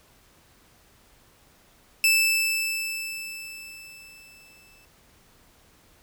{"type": "tone with exponential decay", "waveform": "sawtooth", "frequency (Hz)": 2637, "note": "E7", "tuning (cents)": 0, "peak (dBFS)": -13, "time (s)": [2.04, 4.85], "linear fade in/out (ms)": 1, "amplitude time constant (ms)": 610, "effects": ["pink hiss -58 dBFS RMS until 6.02 s"]}